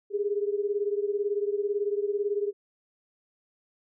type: beating tone pair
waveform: sine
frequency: 403.6 / 421.6 Hz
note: G#4 / G#4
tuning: -49 / +26 cents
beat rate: 18 Hz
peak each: -27 / -30 dBFS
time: 0.1-2.53 s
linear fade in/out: 50 ms
effects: none